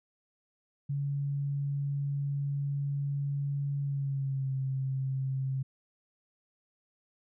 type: tone with pitch glide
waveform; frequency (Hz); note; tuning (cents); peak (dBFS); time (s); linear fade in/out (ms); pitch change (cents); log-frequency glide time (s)
sine; 141.2 to 133.43; C#3 to C3; +32 to +34; -29; 0.89-5.63; 10; -98; 3.81-4.53
effects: none